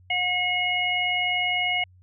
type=harmonic tone; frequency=723 Hz; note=F#5; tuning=40 cents flat; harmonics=1 / 3 / 4; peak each=-29 / -24 / -27 dBFS; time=0.1-1.84 s; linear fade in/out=5 ms; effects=added 91 Hz sine -51 dBFS peak until 2.02 s